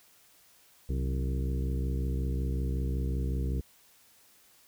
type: harmonic tone with a mistuned harmonic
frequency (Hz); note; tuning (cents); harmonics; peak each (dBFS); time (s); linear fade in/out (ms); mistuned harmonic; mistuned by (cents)
65.41; C2; 0; 1 / 2 / 3 / 4 / 5 / 6 / 7; -29 / -35 / -40 / -42 / -44 / -45 / -46; 0.89-3.61; 5; 3; -100
effects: white hiss -61 dBFS RMS until 4.67 s